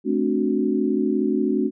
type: chord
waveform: sine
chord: D dominant seventh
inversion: second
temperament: equal with one note detuned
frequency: 216.5 / 261.6 / 293.7 / 370 Hz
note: A3 / C4 / D4 / F#4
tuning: -28 / 0 / 0 / 0 cents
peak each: -24 dBFS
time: 0.04-1.71 s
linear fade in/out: 50 ms
effects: none